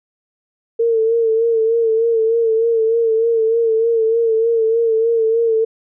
sine tone with vibrato, 453.5 Hz, A#4, 48 cents flat, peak -12 dBFS, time 0.79-5.65 s, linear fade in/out 10 ms, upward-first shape sine, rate 3.3 Hz, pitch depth 44 cents each way, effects none

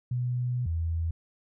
sine tone pair in turn, 123.7 / 82.56 Hz, B2 / E2, +3 / +3 cents, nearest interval perfect fifth, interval 700 cents, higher first, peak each -26 dBFS, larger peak neither, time 0.11-0.66 / 0.66-1.11 s, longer first, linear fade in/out 5 ms, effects none

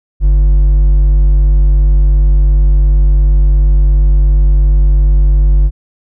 triangle tone with hard clipping, 48.6 Hz, G1, 14 cents flat, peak -6 dBFS, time 0.2-5.71 s, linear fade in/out 50 ms, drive 7 dB, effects none

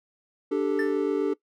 triangle chord, D suspended fourth, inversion none, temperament equal, 293.7 / 392 / 440 Hz, D4 / G4 / A4, 0 / 0 / 0 cents, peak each -25 dBFS, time 0.51-1.34 s, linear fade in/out 10 ms
triangle tone with exponential decay, 1775 Hz, A6, 15 cents sharp, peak -25 dBFS, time 0.79-1.02 s, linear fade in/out 2 ms, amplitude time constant 48 ms
effects noise-tail reverb RT60 0.1 s tail -20 dB re dry

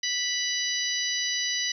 harmonic tone with a mistuned harmonic, 986 Hz, B5, 3 cents flat, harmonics 2 / 3 / 4 / 5 / 6, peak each -32 / -32 / -32 / -32 / -32 dBFS, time 0.03-1.72 s, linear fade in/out 5 ms, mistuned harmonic 5, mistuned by -20 cents, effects 10-bit

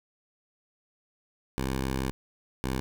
10% pulse tone pair in turn, 66 / 65.39 Hz, C2 / C2, +16 / 0 cents, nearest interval unison, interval 16 cents, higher first, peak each -20 dBFS, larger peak neither, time 1.58-2.11 / 2.64-2.8 s, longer first, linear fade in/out 0 ms, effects none

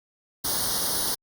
white noise with comb filter, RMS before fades -26 dBFS, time 0.44-1.15 s, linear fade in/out 10 ms, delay 0.2 ms, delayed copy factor +1, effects Opus 48 kbps

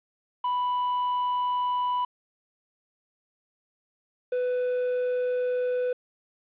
triangle tone pair in turn, 989 / 498.2 Hz, B5 / B4, +2 / +15 cents, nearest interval octave, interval 1187 cents, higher first, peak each -22 dBFS, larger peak neither, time 0.44-2.05 / 4.32-5.93 s, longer neither, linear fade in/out 5 ms, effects resampled to 8000 Hz + 9-bit

